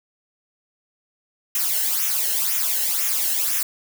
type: noise with flanger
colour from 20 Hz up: blue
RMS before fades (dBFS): -22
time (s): 1.55-3.63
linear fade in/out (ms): 2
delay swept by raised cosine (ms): 0.22 to 0.87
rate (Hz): 2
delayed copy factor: -0.7
effects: none